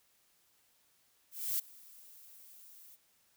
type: noise with ADSR envelope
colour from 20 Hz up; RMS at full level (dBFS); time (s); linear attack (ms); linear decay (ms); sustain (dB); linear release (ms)
violet; -32; 1.31-2.97; 280; 11; -24; 34
effects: white hiss -71 dBFS RMS until 3.36 s